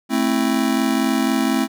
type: chord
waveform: square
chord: A minor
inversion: none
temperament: just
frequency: 220 / 264 / 330 Hz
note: A3 / C4 / E4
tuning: 0 / +16 / +2 cents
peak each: -22 / -20 / -24 dBFS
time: 0.09-1.68 s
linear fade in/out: 50 ms
effects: none